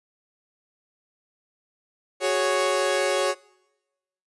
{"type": "chord", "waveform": "sawtooth", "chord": "F# suspended second", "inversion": "none", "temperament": "equal", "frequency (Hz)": [370, 415.3, 554.4], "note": ["F#4", "G#4", "C#5"], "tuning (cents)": [0, 0, 0], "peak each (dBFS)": [-23, -24, -19], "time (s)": [2.2, 3.35], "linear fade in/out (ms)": 50, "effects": ["noise-tail reverb RT60 1.0 s tail -24 dB re dry", "resampled to 24000 Hz"]}